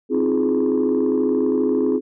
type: chord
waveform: sine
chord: F minor seventh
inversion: second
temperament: just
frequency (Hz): 261.9 / 314.3 / 349.2 / 419.1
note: C4 / Eb4 / F4 / Ab4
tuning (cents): +2 / +18 / 0 / +16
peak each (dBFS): -19 / -23 / -22 / -19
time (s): 0.09-2.01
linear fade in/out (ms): 50
effects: tanh soft clip ceiling -11 dBFS